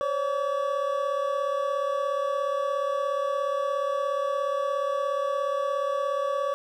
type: tone cluster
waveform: triangle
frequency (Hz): 532 / 569 / 1143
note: C5 / C#5 / D6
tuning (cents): +29 / +45 / -47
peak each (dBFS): -28 / -26 / -28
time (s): 0.01-6.54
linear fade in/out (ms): 0
effects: none